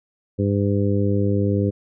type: harmonic tone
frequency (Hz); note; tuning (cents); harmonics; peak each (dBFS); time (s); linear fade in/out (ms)
100.7; G2; +47; 1 / 2 / 3 / 4 / 5; -20 / -23 / -25 / -26 / -27; 0.38-1.71; 20
effects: none